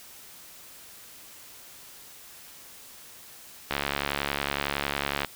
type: click train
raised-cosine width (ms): 0.3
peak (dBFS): -10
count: 110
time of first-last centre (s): 3.71-5.247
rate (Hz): 70.9
effects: white hiss -48 dBFS RMS until 5.35 s